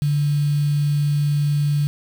sine tone with quantisation, 145.9 Hz, D3, 11 cents flat, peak -16 dBFS, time 0.02-1.87 s, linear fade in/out 0 ms, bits 6, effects none

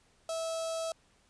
sawtooth tone with notch filter, 653 Hz, E5, 17 cents flat, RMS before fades -35 dBFS, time 0.29-0.92 s, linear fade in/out 2 ms, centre 2000 Hz, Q 0.71, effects pink hiss -67 dBFS RMS until 1.29 s + resampled to 22050 Hz

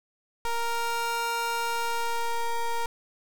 35% pulse ring-modulated tone, 466.2 Hz, A#4, in tune, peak -21 dBFS, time 0.45-2.86 s, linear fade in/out 2 ms, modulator 466 Hz, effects none

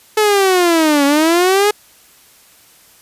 sawtooth linear two-way sweep, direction down then up, 434.1 to 277.2 to 422.5 Hz, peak -6 dBFS, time 0.17-1.71 s, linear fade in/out 5 ms, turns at 1.05 s, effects white hiss -47 dBFS RMS until 3.01 s + resampled to 32000 Hz

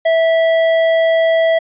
sine tone with tanh clipping, 655 Hz, E5, 11 cents flat, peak -12 dBFS, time 0.05-1.59 s, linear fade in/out 10 ms, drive 13 dB, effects resampled to 8000 Hz

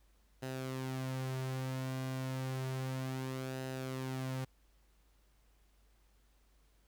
sawtooth tone with flanger, 130.81 Hz, C3, in tune, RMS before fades -39 dBFS, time 0.42-4.45 s, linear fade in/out 10 ms, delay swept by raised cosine 0.88 to 5.38 ms, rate 0.31 Hz, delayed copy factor -0.5, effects added 50 Hz sine -66 dBFS peak until 6.87 s + pink hiss -74 dBFS RMS until 6.87 s

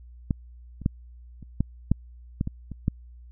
clicks, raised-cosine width 5 ms, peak -11 / -26 / -9 / -29 / -10 / -7 / -12 / -17 / -23 / -10 dBFS, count 10, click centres 0.308 / 0.817 / 0.861 / 1.427 / 1.606 / 1.916 / 2.411 / 2.474 / 2.717 / 2.881 s, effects added 60 Hz sine -44 dBFS peak until 3.31 s

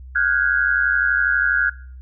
sine tone cluster, 1420 / 1512 / 1645 Hz, F6 / F#6 / G#6, +28 / +37 / -17 cents, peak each -20 dBFS, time 0.15-1.7 s, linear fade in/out 10 ms, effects noise-tail reverb RT60 0.5 s tail -20 dB re dry + added 64 Hz sine -35 dBFS peak until 2.01 s

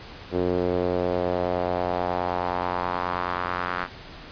sawtooth tone with band-pass filter sweep, 89.4 Hz, F2, 41 cents sharp, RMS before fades -26 dBFS, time 0.31-3.88 s, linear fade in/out 50 ms, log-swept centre 400 to 1400 Hz, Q 2.3, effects pink hiss -42 dBFS RMS until 4.31 s + resampled to 11025 Hz

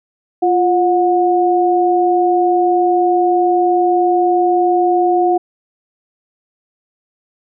sine tone pair together, 349.2 / 726 Hz, F4 / F#5, 0 / -33 cents, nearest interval octave + minor second, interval 1267 cents, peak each -13 dBFS, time 0.42-5.38 s, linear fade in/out 10 ms, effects none

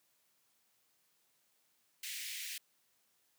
pink high-pass noise, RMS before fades -43 dBFS, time 2.03-2.58 s, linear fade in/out 5 ms, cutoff 1900 Hz, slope 48 dB/octave, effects white hiss -75 dBFS RMS until 3.38 s + high-pass 100 Hz 12 dB/octave

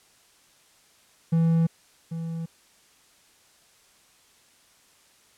triangle tone with echo, 164.81 Hz, E3, in tune, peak -16 dBFS, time 1.32-1.67 s, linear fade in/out 10 ms, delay 790 ms, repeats 1, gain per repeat -11 dB, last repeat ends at 2.46 s, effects white hiss -59 dBFS RMS until 5.37 s + low-pass 10000 Hz 12 dB/octave

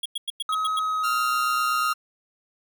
square tone bursts, 3322 Hz, G#7, in tune, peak -26 dBFS, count 7, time 0.03-0.794 s, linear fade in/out 5 ms, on 26 ms, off 97 ms
triangle tone with pitch glide, 1272 to 1256.7 Hz, D#6 to D#6, +38 to +17 cents, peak -21 dBFS, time 0.49-1.93 s, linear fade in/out 2 ms, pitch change -21 cents, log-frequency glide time 0.76-1.38 s
sawtooth tone, 1385 Hz, F6, 15 cents flat, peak -22 dBFS, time 1.03-1.94 s, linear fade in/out 20 ms
effects none

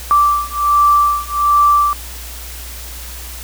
sine beating tone pair, 1168 / 1169.3 Hz, D6 / D6, -10 / -8 cents, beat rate 1.3 Hz, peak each -13 dBFS, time 0.11-1.93 s, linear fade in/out 0 ms, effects added 60 Hz sine -30 dBFS peak until 3.43 s + white hiss -32 dBFS RMS until 3.43 s

